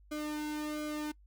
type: tone with flanger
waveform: sawtooth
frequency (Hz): 301.7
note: D4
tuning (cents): +47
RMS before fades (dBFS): -37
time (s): 0.11-1.12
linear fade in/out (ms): 10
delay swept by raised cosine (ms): 1.1 to 1.63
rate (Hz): 1.4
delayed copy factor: -0.8
effects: noise-tail reverb RT60 0.1 s tail -23 dB re dry + added 50 Hz sine -57 dBFS peak until 1.26 s